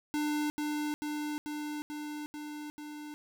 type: tone with echo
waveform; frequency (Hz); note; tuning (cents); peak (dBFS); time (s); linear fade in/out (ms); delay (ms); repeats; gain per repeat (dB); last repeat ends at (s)
square; 298.8; D4; +30; -30; 0.14-0.5; 0; 440; 6; -2; 3.14
effects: none